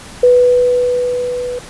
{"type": "tone with level ramp", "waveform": "sine", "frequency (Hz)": 493.9, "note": "B4", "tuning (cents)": 0, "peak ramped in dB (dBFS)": [-4, -19], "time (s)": [0.23, 1.59], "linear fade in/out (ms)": 5, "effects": ["pink hiss -34 dBFS RMS until 1.69 s", "resampled to 24000 Hz"]}